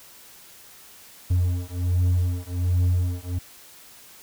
triangle beating tone pair, 88.6 / 89.9 Hz, F2 / F#2, +25 / -49 cents, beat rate 1.3 Hz, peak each -21 dBFS, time 1.3-3.39 s, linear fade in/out 10 ms, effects white hiss -48 dBFS RMS until 4.22 s

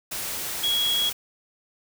sine tone in noise, 3322 Hz, G#7, in tune, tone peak -21 dBFS, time 0.63-1.1 s, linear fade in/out 10 ms, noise white, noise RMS -31 dBFS, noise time 0.11-1.13 s, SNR +7 dB, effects none

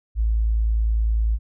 sine tone, 55 Hz, A1, in tune, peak -17 dBFS, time 0.15-1.39 s, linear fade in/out 50 ms, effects none

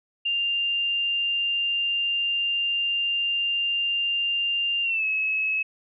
sine tone with pitch glide, 2794 to 2577 Hz, F7 to E7, 0 to -40 cents, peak -22 dBFS, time 0.25-5.63 s, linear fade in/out 10 ms, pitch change -140 cents, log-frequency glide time 4.83-5.05 s, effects none

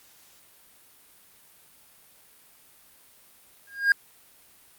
triangle tone with exponential growth, 1620 Hz, G#6, 43 cents flat, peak -11 dBFS, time 3.67-3.92 s, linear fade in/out 2 ms, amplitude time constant 53 ms, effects white hiss -56 dBFS RMS until 4.78 s + Opus 48 kbps

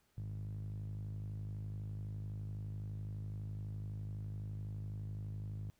sawtooth tone with band-pass filter, 51.91 Hz, G#1, in tune, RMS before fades -43 dBFS, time 0.17-5.7 s, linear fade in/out 0 ms, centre 120 Hz, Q 6.8, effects pink hiss -75 dBFS RMS until 5.79 s

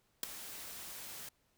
white noise with ADSR envelope, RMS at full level -31 dBFS, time 0.23-1.29 s, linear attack 3 ms, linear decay 8 ms, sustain -16 dB, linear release 6 ms, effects pink hiss -75 dBFS RMS until 1.57 s

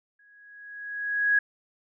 sine tone with exponential growth, 1661.2 Hz, G#6, in tune, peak -17 dBFS, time 0.19-1.39 s, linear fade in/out 5 ms, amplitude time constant 260 ms, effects none

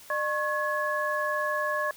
sine tone cluster, 602 / 1090 / 1691 Hz, D5 / C#6 / G#6, +43 / -29 / +31 cents, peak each -30 dBFS, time 0.1-1.91 s, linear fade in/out 2 ms, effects white hiss -50 dBFS RMS until 1.96 s

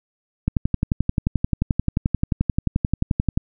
click train, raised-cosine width 5 ms, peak -6 dBFS, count 34, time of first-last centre 0.48-3.375 s, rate 11.4 Hz, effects none

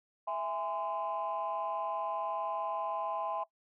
sine chord, E augmented, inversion none, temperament just, 659.3 / 824.1 / 1030.1 Hz, E5 / G#5 / B#5, 0 / -14 / -27 cents, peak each -36 / -36 / -36 dBFS, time 0.27-3.44 s, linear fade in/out 10 ms, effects noise-tail reverb RT60 0.1 s tail -19 dB re dry + tanh soft clip ceiling -26 dBFS

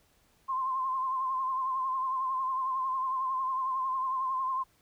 sine tone with vibrato, 1048 Hz, C6, 2 cents sharp, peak -28 dBFS, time 0.48-4.64 s, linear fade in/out 20 ms, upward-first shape triangle, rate 11 Hz, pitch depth 56 cents each way, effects pink hiss -67 dBFS RMS until 4.81 s

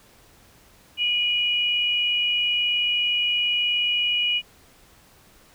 sine tone pair together, 2449 / 2912 Hz, D#7 / F#7, -28 / -28 cents, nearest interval minor third, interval 300 cents, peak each -25 / -21 dBFS, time 0.97-4.42 s, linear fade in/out 50 ms, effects pink hiss -54 dBFS RMS until 5.54 s

